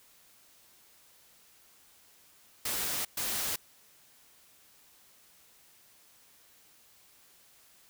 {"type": "noise bursts at uneven times", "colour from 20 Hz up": "white", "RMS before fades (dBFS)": -33, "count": 2, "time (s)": [[2.65, 3.05], [3.17, 3.56]], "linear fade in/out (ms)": 5, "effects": ["white hiss -61 dBFS RMS until 7.89 s"]}